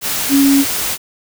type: tone in noise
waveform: sine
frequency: 277.2 Hz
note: C#4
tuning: in tune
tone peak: -8 dBFS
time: 0.29-0.65 s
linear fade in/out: 50 ms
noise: white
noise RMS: -19 dBFS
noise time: 0.01-0.98 s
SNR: +8 dB
effects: none